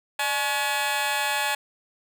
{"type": "tone with amplitude modulation", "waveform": "15% pulse", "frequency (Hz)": 848, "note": "G#5", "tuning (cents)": 36, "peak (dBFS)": -13, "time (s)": [0.19, 1.55], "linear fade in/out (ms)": 5, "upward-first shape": "sine", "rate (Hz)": 252, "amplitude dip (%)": 90, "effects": []}